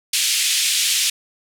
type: band-pass noise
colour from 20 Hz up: pink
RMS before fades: -19 dBFS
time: 0.13-1.1 s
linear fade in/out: 5 ms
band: 2600 to 11000 Hz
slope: 24 dB/octave
effects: none